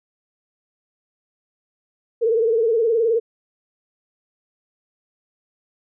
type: tone with vibrato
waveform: sine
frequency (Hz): 454.8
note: A#4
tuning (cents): -43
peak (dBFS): -15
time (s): 2.21-3.2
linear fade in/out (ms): 20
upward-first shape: sine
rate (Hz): 19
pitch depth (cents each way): 82
effects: none